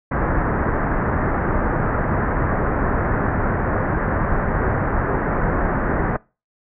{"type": "low-pass noise", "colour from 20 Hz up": "pink", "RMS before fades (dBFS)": -20, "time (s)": [0.11, 6.17], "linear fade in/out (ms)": 10, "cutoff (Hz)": 1800, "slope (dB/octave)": 48, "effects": ["noise-tail reverb RT60 0.3 s tail -23 dB re dry"]}